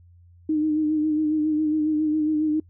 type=tone with vibrato; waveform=sine; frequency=307.1 Hz; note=D#4; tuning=23 cents flat; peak=-19 dBFS; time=0.49-2.6 s; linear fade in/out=5 ms; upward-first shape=sine; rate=7.3 Hz; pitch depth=35 cents each way; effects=noise-tail reverb RT60 0.1 s tail -25 dB re dry + added 87 Hz sine -49 dBFS peak until 2.69 s